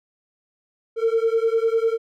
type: beating tone pair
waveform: triangle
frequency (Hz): 449.7 / 459.7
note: A4 / A#4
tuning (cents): +38 / -24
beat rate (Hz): 10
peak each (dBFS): -17 / -18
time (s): 0.96-1.98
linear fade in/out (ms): 50
effects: tanh soft clip ceiling -12 dBFS